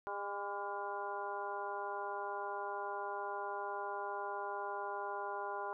harmonic tone with a mistuned harmonic, 202.2 Hz, G#3, 46 cents flat, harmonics 2 / 3 / 4 / 5 / 6 / 7, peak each -45 / -47 / -43 / -43 / -51 / -47 dBFS, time 0.07-5.73 s, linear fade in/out 0 ms, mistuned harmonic 6, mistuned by -81 cents, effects none

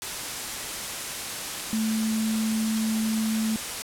sine tone in noise, 220 Hz, A3, in tune, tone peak -23 dBFS, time 1.73-3.56 s, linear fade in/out 0 ms, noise white, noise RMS -32 dBFS, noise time 0.02-3.82 s, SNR +6 dB, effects low-pass 11000 Hz 12 dB/octave

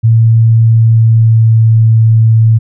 sine tone with pitch glide, 113.5 to 112.13 Hz, A#2 to A2, -46 to +33 cents, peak -3 dBFS, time 0.03-2.59 s, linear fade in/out 20 ms, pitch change -21 cents, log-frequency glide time 0.62-1.83 s, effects none

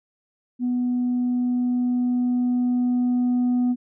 sine tone with level ramp, 246.9 Hz, B3, in tune, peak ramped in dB -19 to -15 dBFS, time 0.59-3.76 s, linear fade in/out 50 ms, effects tanh soft clip ceiling -17 dBFS

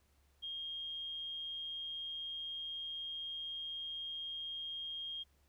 sine tone, 3232 Hz, G#7, 48 cents flat, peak -40 dBFS, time 0.42-5.24 s, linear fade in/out 20 ms, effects added 70 Hz sine -70 dBFS peak until 5.48 s + pink hiss -75 dBFS RMS until 5.48 s

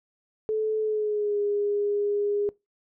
sine tone with pitch glide, 434.1 to 410 Hz, A4 to G#4, -23 to -22 cents, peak -23 dBFS, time 0.49-2.49 s, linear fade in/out 0 ms, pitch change -99 cents, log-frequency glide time 0.8-1.39 s, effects noise-tail reverb RT60 0.2 s tail -22 dB re dry

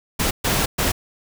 pink noise bursts at uneven times, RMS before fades -20 dBFS, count 3, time 0.19-0.31 / 0.44-0.66 / 0.78-0.92 s, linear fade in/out 10 ms, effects none

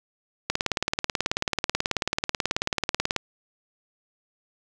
click train, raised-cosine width 0.2 ms, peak -6 dBFS, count 50, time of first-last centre 0.5-3.163 s, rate 18.4 Hz, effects none

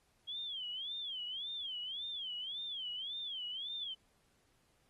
sine tone with vibrato, 3249 Hz, G#7, 39 cents flat, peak -39 dBFS, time 0.27-3.95 s, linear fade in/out 20 ms, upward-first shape sine, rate 1.8 Hz, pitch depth 190 cents each way, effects pink hiss -74 dBFS RMS until 4.89 s + AAC 32 kbps

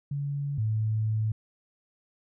sine tone pair in turn, 142.1 / 109.1 Hz, C#3 / A2, +43 / -14 cents, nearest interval perfect fourth, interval 457 cents, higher first, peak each -28 / -24 dBFS, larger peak second, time 0.11-0.58 / 0.58-1.32 s, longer second, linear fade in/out 5 ms, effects none

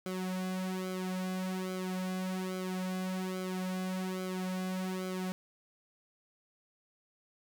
sawtooth tone with flanger, 185.7 Hz, F#3, 7 cents sharp, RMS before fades -36 dBFS, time 0.06-5.32 s, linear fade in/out 0 ms, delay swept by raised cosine 1.1 to 3.2 ms, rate 1.2 Hz, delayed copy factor -0.85, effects none

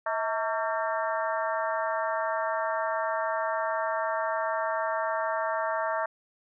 harmonic tone with a mistuned harmonic, 226.5 Hz, A#3, 50 cents flat, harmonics 3 / 4 / 5 / 6 / 7 / 8, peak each -30 / -32 / -34 / -36 / -37 / -38 dBFS, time 0.06-6.06 s, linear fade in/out 5 ms, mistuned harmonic 3, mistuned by -91 cents, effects none

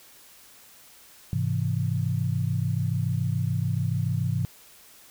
sine chord, Ab augmented, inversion none, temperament equal, 103.83 / 130.81 / 164.81 Hz, Ab2 / C3 / E3, 0 / 0 / 0 cents, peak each -27 / -27 / -29 dBFS, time 1.33-4.45 s, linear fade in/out 0 ms, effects white hiss -52 dBFS RMS until 5.1 s

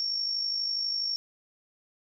sine tone with amplitude modulation, 5490 Hz, F8, 31 cents flat, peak -25 dBFS, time 0-1.16 s, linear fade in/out 0 ms, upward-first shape sine, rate 52.2 Hz, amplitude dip 50%, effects 11-bit

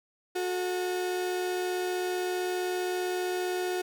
35% pulse tone pair together, 363.9 / 439.3 Hz, F#4 / A4, -29 / -3 cents, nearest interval minor third, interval 326 cents, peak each -27 / -38 dBFS, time 0.35-3.82 s, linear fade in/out 10 ms, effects none

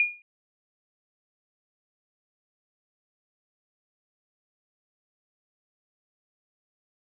sine tone with exponential decay, 2430 Hz, D#7, 42 cents flat, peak -16 dBFS, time 0-0.22 s, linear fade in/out 1 ms, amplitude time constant 47 ms, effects none

